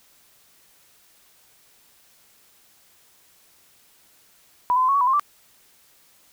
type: tone with pitch steps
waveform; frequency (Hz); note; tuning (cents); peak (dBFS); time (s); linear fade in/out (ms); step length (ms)
sine; 987 / 1020 / 1026 / 1105 / 1127 / 991 / 1061 / 1170; B5 / C6 / C6 / C#6 / C#6 / B5 / C6 / D6; -1 / -44 / -34 / -6 / +28 / +6 / +24 / -7; -16; 4.7-5.196; 0; 62
effects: white hiss -57 dBFS RMS until 6.32 s